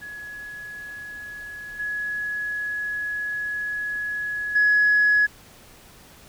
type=tone with level steps; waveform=sine; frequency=1685 Hz; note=G#6; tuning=25 cents sharp; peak=-34 / -25 / -14 dBFS; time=0.01-5.27 s; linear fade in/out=20 ms; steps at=1.79 / 4.55 s; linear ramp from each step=10 ms; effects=tanh soft clip ceiling -11 dBFS + pink hiss -49 dBFS RMS until 6.28 s